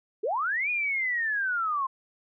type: linear two-way sweep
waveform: sine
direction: up then down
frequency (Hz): 370 to 2473 to 1037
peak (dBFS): -25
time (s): 0.23-1.87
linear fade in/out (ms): 10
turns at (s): 0.7
effects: none